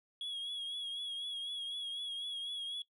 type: tone with vibrato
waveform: sine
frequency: 3320 Hz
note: G#7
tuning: 1 cent flat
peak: -35 dBFS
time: 0.21-2.82 s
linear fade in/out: 2 ms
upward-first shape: triangle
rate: 4 Hz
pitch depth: 51 cents each way
effects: noise-tail reverb RT60 0.1 s tail -20 dB re dry + tanh soft clip ceiling -37 dBFS